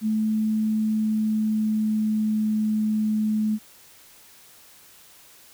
sine tone with pitch glide, 217 to 215 Hz, A3 to A3, -24 to -40 cents, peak -20 dBFS, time 0.01-3.59 s, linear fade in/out 50 ms, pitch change -16 cents, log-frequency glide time 0.7-2.62 s, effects white hiss -51 dBFS RMS until 5.53 s

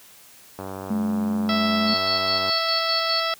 click train, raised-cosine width 1 ms, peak -19 dBFS, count 183, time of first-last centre 0.59-2.494 s, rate 95.6 Hz
sine tone with pitch glide, 214.1 to 215.8 Hz, A3 to A3, -47 to -33 cents, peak -21 dBFS, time 0.9-1.94 s, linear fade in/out 5 ms, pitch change +14 cents, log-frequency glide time 1.35-1.78 s
harmonic tone, 659.3 Hz, E5, in tune, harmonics 1 / 2 / 3 / 4 / 5 / 6 / 7 / 8, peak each -28 / -26 / -31 / -34 / -31 / -34 / -33 / -32 dBFS, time 1.49-3.34 s, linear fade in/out 2 ms
sine tone with tremolo, 4435 Hz, C#8, in tune, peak -22 dBFS, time 1.87-3.21 s, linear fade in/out 10 ms, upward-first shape square, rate 4.9 Hz, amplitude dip 70%
effects white hiss -49 dBFS RMS until 3.39 s + high-pass 60 Hz 12 dB/octave

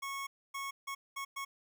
25% pulse tone bursts at uneven times, 1100 Hz, C#6, 14 cents flat, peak -34 dBFS, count 5, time 0.02-0.27 / 0.54-0.71 / 0.87-0.95 / 1.16-1.25 / 1.36-1.45 s, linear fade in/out 10 ms, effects none

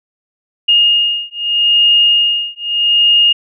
sine beating tone pair, 2844 / 2844.8 Hz, F7 / F7, +31 / +31 cents, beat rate 0.8 Hz, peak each -12 dBFS, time 0.68-3.33 s, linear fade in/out 10 ms, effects none

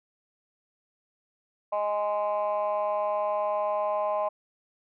sine chord, Ab major, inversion second, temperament just, 623 / 830.6 / 1038.3 Hz, Eb5 / Ab5 / C6, +2 / 0 / -14 cents, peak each -26 / -30 / -30 dBFS, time 1.72-4.29 s, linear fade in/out 10 ms, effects tanh soft clip ceiling -19 dBFS

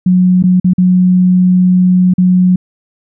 sine tone with dropouts, 182.3 Hz, F#3, 25 cents flat, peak -5 dBFS, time 0.06-2.56 s, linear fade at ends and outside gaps 5 ms, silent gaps 0.426-0.437 / 0.6-0.644 / 0.735-0.781 / 2.138-2.181 s, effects none

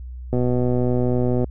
click train, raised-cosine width 2 ms, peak -9 dBFS, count 139, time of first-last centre 0.33-1.443 s, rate 124 Hz, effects added 62 Hz sine -31 dBFS peak until 1.5 s

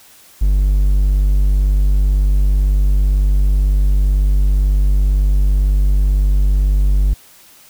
triangle tone, 49 Hz, G1, in tune, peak -8 dBFS, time 0.41-7.14 s, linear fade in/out 10 ms, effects white hiss -45 dBFS RMS until 7.69 s

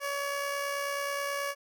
15% pulse tone with amplitude modulation, 565 Hz, C#5, 33 cents sharp, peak -23 dBFS, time 0-1.55 s, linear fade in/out 50 ms, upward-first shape sine, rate 69.3 Hz, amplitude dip 35%, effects none

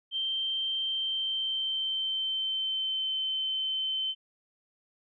sine tone with pitch glide, 3136 to 3079 Hz, G7 to G7, 0 to -32 cents, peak -28 dBFS, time 0.11-4.15 s, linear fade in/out 50 ms, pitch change -32 cents, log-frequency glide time 0.82-3.15 s, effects none

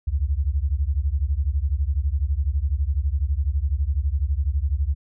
sine beating tone pair, 65.6 / 77.6 Hz, C2 / D#2, +5 / -4 cents, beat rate 12 Hz, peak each -22 / -23 dBFS, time 0.07-4.95 s, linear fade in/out 10 ms, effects none

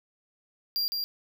square tone with echo, 4762 Hz, D8, 23 cents sharp, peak -26 dBFS, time 0.76-0.88 s, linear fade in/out 0 ms, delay 160 ms, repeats 1, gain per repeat -3 dB, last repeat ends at 1.04 s, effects none

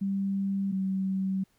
sine tone pair in turn, 196 / 191.19 Hz, G3 / G3, 0 / -43 cents, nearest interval unison, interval 43 cents, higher first, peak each -26 dBFS, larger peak neither, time 0.01-0.72 / 0.72-1.44 s, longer second, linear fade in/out 10 ms, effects pink hiss -69 dBFS RMS until 1.58 s

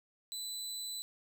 25% pulse tone, 3994 Hz, B7, 19 cents sharp, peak -35 dBFS, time 0.32-1.02 s, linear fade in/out 0 ms, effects none

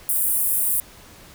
pink high-pass noise, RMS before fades -21 dBFS, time 0.09-0.8 s, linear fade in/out 0 ms, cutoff 9300 Hz, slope 48 dB/octave, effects pink hiss -46 dBFS RMS until 1.34 s

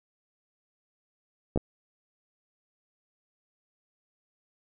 clicks, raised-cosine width 2 ms, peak -13 dBFS, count 2, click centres 1.56 / 1.575 s, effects none

